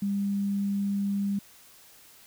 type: tone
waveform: sine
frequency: 200 Hz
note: G3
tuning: 35 cents sharp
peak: -25 dBFS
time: 0.02-1.39 s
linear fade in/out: 5 ms
effects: white hiss -54 dBFS RMS until 2.26 s